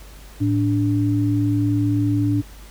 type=tone pair together; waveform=sine; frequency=110 / 291.3 Hz; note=A2 / D4; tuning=0 / -14 cents; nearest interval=octave + perfect fourth; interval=1686 cents; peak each=-19 dBFS; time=0.4-2.42 s; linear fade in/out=20 ms; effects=added 50 Hz sine -39 dBFS peak until 2.7 s + pink hiss -46 dBFS RMS until 2.7 s